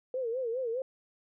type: tone with vibrato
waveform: sine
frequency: 487.6 Hz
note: B4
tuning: 22 cents flat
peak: -30 dBFS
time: 0.14-0.82 s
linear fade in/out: 2 ms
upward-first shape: sine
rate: 4.9 Hz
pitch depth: 140 cents each way
effects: none